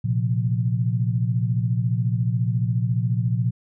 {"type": "chord", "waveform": "sine", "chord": "Bb suspended second", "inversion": "none", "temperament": "equal", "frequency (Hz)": [116.54, 130.81, 174.61], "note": ["Bb2", "C3", "F3"], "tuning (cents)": [0, 0, 0], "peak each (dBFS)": [-21, -25, -27], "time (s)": [0.04, 3.51], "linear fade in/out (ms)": 10, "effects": []}